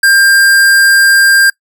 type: tone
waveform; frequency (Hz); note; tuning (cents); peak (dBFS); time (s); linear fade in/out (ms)
square; 1596; G6; +31; -5; 0.03-1.5; 5
effects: noise-tail reverb RT60 0.1 s tail -23 dB re dry